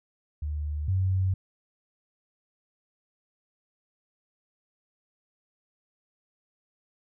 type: tone pair in turn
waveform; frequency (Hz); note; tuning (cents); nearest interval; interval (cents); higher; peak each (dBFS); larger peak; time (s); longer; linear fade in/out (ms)
sine; 74.7 / 94.12; D2 / F#2; +30 / +30; major third; 400; second; -28 / -22; second; 0.42-0.88 / 0.88-1.34; neither; 5
effects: none